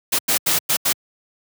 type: noise bursts at uneven times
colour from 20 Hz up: white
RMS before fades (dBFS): -18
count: 5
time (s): 0.12-0.19 / 0.28-0.38 / 0.46-0.59 / 0.69-0.77 / 0.85-0.93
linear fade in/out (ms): 10
effects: high-pass 100 Hz 12 dB/octave